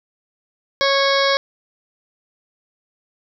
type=harmonic tone; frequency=551 Hz; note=C#5; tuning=11 cents flat; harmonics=1 / 2 / 3 / 4 / 6 / 7 / 8 / 9 / 10; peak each=-18 / -21 / -23 / -24 / -26 / -26 / -27 / -28 / -28 dBFS; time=0.81-1.37 s; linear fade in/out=0 ms; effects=none